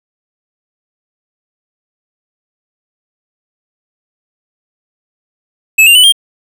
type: tone with pitch steps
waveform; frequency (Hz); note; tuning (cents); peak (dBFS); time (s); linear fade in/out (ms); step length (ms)
square; 2600 / 2787 / 2987 / 3201; E7 / F7 / F#7 / G7; -24 / -4 / +16 / +36; -3; 5.78-6.124; 10; 86
effects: none